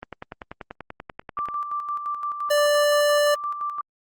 click train, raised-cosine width 0.5 ms, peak -19 dBFS, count 16, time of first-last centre 0.03-1.486 s, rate 10.3 Hz
sine tone with tremolo, 1174.7 Hz, D6, in tune, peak -24 dBFS, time 1.37-3.81 s, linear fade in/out 2 ms, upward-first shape square, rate 5.8 Hz, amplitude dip 50%
square tone, 587.3 Hz, D5, in tune, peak -18 dBFS, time 2.5-3.35 s, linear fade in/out 10 ms
effects Opus 24 kbps

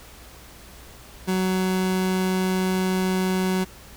30% pulse tone, 186.4 Hz, F#3, 13 cents sharp, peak -18 dBFS, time 1.27-3.65 s, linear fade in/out 20 ms, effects added 60 Hz sine -48 dBFS peak until 3.96 s + pink hiss -46 dBFS RMS until 3.96 s

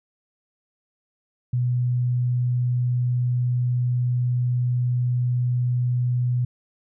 sine tone, 123.47 Hz, B2, in tune, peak -19 dBFS, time 1.53-6.45 s, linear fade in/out 5 ms, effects none

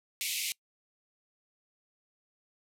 pink band-pass noise, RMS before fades -34 dBFS, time 0.21-0.52 s, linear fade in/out 0 ms, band 2100 to 15000 Hz, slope 96 dB/octave, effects noise-tail reverb RT60 0.1 s tail -24 dB re dry

